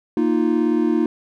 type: chord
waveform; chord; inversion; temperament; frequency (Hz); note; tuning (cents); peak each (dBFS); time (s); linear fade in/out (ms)
triangle; Bb suspended fourth; none; equal; 233.1 / 311.1 / 349.2; Bb3 / Eb4 / F4; 0 / 0 / 0; -19 / -17 / -19; 0.17-1.06; 2
effects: none